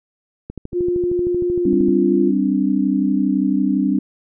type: click train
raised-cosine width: 3 ms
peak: -16 dBFS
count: 19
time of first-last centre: 0.5-1.885 s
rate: 13 Hz
type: tone with pitch glide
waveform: sine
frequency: 353.8 to 346.5 Hz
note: F4 to F4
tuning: +23 to -14 cents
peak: -16 dBFS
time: 0.72-2.33 s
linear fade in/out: 50 ms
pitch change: -37 cents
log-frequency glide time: 1.57-1.75 s
type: chord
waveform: sine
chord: G suspended fourth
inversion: none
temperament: equal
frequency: 196 / 261.6 / 293.7 Hz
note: G3 / C4 / D4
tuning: 0 / 0 / 0 cents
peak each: -19 dBFS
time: 1.65-3.99 s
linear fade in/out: 5 ms
effects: none